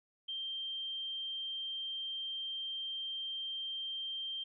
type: tone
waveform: sine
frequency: 3160 Hz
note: G7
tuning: 13 cents sharp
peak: -37 dBFS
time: 0.28-4.44 s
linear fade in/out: 10 ms
effects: none